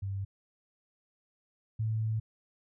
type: tone pair in turn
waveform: sine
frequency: 98 / 110.2 Hz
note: G2 / A2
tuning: 0 / +3 cents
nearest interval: major second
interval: 203 cents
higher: second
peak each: -32 / -28 dBFS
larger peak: second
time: 0.02-0.25 / 1.79-2.2 s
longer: second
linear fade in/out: 10 ms
effects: none